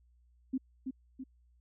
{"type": "tone with echo", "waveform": "sine", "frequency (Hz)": 261.6, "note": "C4", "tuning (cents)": 0, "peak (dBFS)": -29, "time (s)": [0.53, 0.58], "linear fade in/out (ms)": 10, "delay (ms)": 330, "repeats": 2, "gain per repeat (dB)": -5, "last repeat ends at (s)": 1.24, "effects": ["added 60 Hz sine -63 dBFS peak until 1.6 s"]}